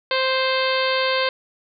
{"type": "harmonic tone with a mistuned harmonic", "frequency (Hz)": 523.3, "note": "C5", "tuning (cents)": 0, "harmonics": [1, 2, 3, 4, 5, 6, 7, 8, 9], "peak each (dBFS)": [-22, -25, -27, -28, -29, -30, -30, -31, -32], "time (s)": [0.11, 1.29], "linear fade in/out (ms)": 2, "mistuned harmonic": 9, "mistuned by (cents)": -44, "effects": []}